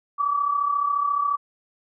sine tone pair together, 1146 / 1180.3 Hz, D6 / D6, -43 / +8 cents, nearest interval minor second, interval 51 cents, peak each -21 / -27 dBFS, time 0.18-1.37 s, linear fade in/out 20 ms, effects none

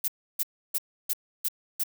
violet noise bursts, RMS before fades -27 dBFS, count 6, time 0.04-1.836 s, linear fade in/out 5 ms, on 41 ms, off 310 ms, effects none

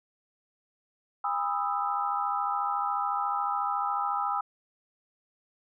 sine chord, E major seventh, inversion first, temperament equal with one note detuned, 810.7 / 987.8 / 1244.5 / 1318.5 Hz, G#5 / B5 / D#6 / E6, -42 / 0 / 0 / 0 cents, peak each -31 / -34 / -32 / -32 dBFS, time 1.24-4.41 s, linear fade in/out 5 ms, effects none

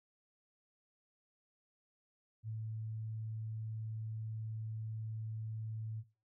sine tone, 110.2 Hz, A2, 3 cents sharp, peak -39 dBFS, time 2.43-6.04 s, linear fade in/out 50 ms, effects noise-tail reverb RT60 0.3 s tail -17 dB re dry

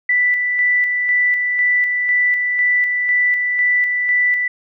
sine tone with tremolo, 1977 Hz, B6, 1 cent sharp, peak -12 dBFS, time 0.09-4.48 s, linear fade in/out 5 ms, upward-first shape square, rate 2 Hz, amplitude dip 35%, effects none

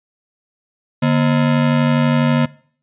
square ring-modulated tone, 192.9 Hz, G3, 28 cents flat, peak -10 dBFS, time 1.02-2.46 s, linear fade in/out 10 ms, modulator 46.1 Hz, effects noise-tail reverb RT60 0.5 s tail -21 dB re dry + resampled to 8000 Hz

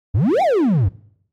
triangle exponential two-way sweep, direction up then down, 83 to 809 to 84.1 Hz, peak -11 dBFS, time 0.14-0.89 s, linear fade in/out 10 ms, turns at 0.42 s, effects noise-tail reverb RT60 0.7 s tail -22 dB re dry + AAC 48 kbps

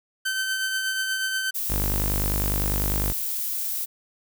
sawtooth tone with tremolo, 1540 Hz, G6, 31 cents flat, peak -19 dBFS, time 0.25-1.51 s, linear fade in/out 10 ms, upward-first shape triangle, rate 8.3 Hz, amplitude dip 40%
violet noise, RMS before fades -28 dBFS, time 1.54-3.86 s, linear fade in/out 20 ms
sawtooth tone, 50 Hz, G1, 35 cents sharp, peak -20 dBFS, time 1.69-3.13 s, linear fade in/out 20 ms
effects none

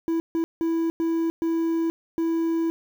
triangle tone bursts at uneven times, 329.6 Hz, E4, in tune, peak -19 dBFS, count 6, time 0.08-0.2 / 0.35-0.44 / 0.61-0.9 / 1-1.3 / 1.42-1.9 / 2.18-2.7 s, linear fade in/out 0 ms, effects 8-bit

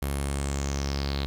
sawtooth tone with low-pass filter sweep, 69.7 Hz, C#2, 10 cents sharp, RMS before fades -29 dBFS, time 0.02-1.26 s, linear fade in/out 0 ms, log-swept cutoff 12000 to 3900 Hz, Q 6.2, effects 8-bit

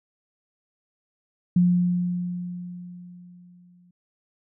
sine tone with exponential decay, 177.5 Hz, F3, 28 cents sharp, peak -14 dBFS, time 1.56-3.91 s, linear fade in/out 5 ms, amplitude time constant 510 ms, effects none

